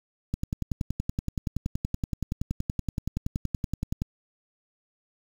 click train, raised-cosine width 5 ms, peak -15 dBFS, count 40, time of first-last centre 0.34-4.019 s, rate 10.6 Hz, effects 7-bit

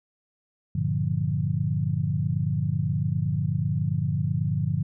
sine chord, G minor seventh, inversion none, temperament equal, 98 / 116.54 / 146.83 / 174.61 Hz, G2 / Bb2 / D3 / F3, 0 / 0 / 0 / 0 cents, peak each -29 / -29 / -26 / -30 dBFS, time 0.75-4.83 s, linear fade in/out 5 ms, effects none

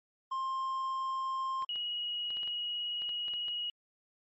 triangle tone, 1058 Hz, C6, 19 cents sharp, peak -30 dBFS, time 0.31-1.65 s, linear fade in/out 10 ms
clicks, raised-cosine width 0.3 ms, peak -34 dBFS, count 11, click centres 1.623 / 1.758 / 2.305 / 2.37 / 2.432 / 2.476 / 3.02 / 3.092 / 3.282 / 3.337 / 3.483 s
sine tone with vibrato, 2900 Hz, F#7, 35 cents flat, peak -33 dBFS, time 1.69-3.7 s, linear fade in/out 2 ms, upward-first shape triangle, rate 18 Hz, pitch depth 11 cents each way
effects MP3 32 kbps

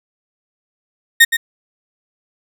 35% pulse tone with echo, 1846 Hz, A#6, 17 cents flat, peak -3 dBFS, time 1.2-1.25 s, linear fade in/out 10 ms, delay 120 ms, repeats 1, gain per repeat -9 dB, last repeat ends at 1.37 s, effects none

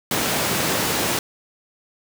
pink high-pass noise, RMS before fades -22 dBFS, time 0.11-1.19 s, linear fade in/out 2 ms, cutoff 150 Hz, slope 12 dB/octave, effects none

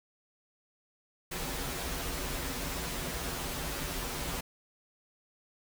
pink noise with comb filter, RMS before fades -36 dBFS, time 1.31-4.41 s, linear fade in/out 10 ms, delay 9.5 ms, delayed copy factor -0.8, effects none

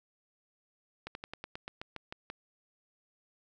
slowing click train, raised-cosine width 0.3 ms, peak -24 dBFS, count 11, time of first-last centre 1.07-2.301 s, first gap 81 ms, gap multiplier 1.09, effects none

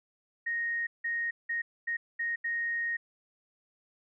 sine tone bursts at uneven times, 1864.7 Hz, A#6, in tune, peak -29 dBFS, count 6, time 0.46-0.87 / 1.04-1.31 / 1.49-1.62 / 1.87-1.97 / 2.19-2.36 / 2.44-2.97 s, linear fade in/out 10 ms, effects none

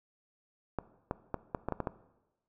clicks, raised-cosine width 1 ms, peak -18 dBFS, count 8, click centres 0.787 / 1.111 / 1.343 / 1.548 / 1.686 / 1.723 / 1.803 / 1.872 s, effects noise-tail reverb RT60 1.0 s tail -17 dB re dry

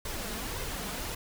pink noise with flanger, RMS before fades -36 dBFS, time 0.05-1.15 s, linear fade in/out 5 ms, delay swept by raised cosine 1.9 to 4.8 ms, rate 1.8 Hz, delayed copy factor +0.55, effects none

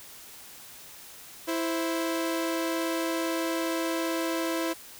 sawtooth tone pair together, 329.7 / 523.3 Hz, E4 / C5, 0 / 0 cents, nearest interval minor sixth, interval 800 cents, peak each -24 / -30 dBFS, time 1.47-4.74 s, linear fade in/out 20 ms, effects white hiss -47 dBFS RMS until 4.99 s

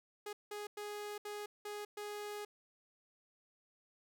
sawtooth tone bursts at uneven times, 415.3 Hz, G#4, in tune, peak -38 dBFS, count 6, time 0.26-0.33 / 0.51-0.67 / 0.77-1.18 / 1.25-1.46 / 1.65-1.85 / 1.97-2.45 s, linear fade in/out 5 ms, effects none

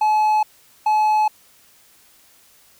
triangle tone pair in turn, 856 / 856 Hz, A5 / A5, -48 / -48 cents, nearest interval unison, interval 0 cents, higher neither, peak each -12 dBFS, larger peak neither, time 0.01-0.43 / 0.86-1.28 s, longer neither, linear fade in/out 5 ms, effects white hiss -53 dBFS RMS until 2.79 s

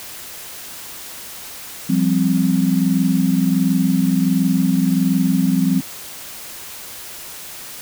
sine chord, F suspended second, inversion none, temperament equal, 174.61 / 196 / 261.6 Hz, F3 / G3 / C4, 0 / 0 / 0 cents, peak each -18 dBFS, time 1.89-5.81 s, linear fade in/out 10 ms, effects white hiss -34 dBFS RMS until 7.81 s

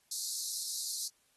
pink high-pass noise, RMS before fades -37 dBFS, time 0.11-1.08 s, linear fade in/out 5 ms, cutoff 4000 Hz, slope 96 dB/octave, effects white hiss -71 dBFS RMS until 1.36 s + AAC 32 kbps

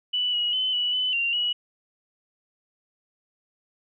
sine tone with pitch steps, 2968 / 2908 / 3038 / 2948 / 3011 / 2771 / 2924 Hz, F#7 / F#7 / F#7 / F#7 / F#7 / F7 / F#7, +5 / -31 / +45 / -7 / +30 / -14 / -21 cents, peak -22 dBFS, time 0.13-1.53 s, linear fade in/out 10 ms, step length 200 ms, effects none

